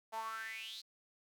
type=tone with high-pass filter sweep; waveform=sawtooth; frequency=222 Hz; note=A3; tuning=16 cents sharp; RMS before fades=-44 dBFS; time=0.12-0.82 s; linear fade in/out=20 ms; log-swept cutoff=760 to 4400 Hz; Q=8.7; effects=none